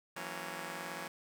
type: chord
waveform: 5% pulse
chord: F# dominant seventh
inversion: third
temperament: just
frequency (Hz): 166.5 / 185 / 231.2 / 277.5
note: E3 / F#3 / A#3 / C#4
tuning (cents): +18 / 0 / -14 / +2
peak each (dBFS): -34 / -36 / -37 / -37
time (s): 0.16-1.08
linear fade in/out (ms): 5
effects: none